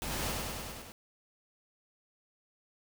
pink noise with echo, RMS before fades -37 dBFS, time 0.02-0.32 s, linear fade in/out 0 ms, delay 100 ms, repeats 6, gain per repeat -2 dB, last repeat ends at 0.92 s, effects none

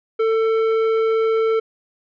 sine tone with tanh clipping, 446.2 Hz, A4, 24 cents sharp, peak -17 dBFS, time 0.19-1.6 s, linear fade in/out 10 ms, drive 11 dB, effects none

